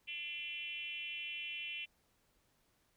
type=tone with frequency modulation; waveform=sine; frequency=2706 Hz; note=E7; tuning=45 cents sharp; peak=-40 dBFS; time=0.07-1.86 s; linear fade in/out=20 ms; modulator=322 Hz; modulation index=1.3; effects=pink hiss -75 dBFS RMS until 2.96 s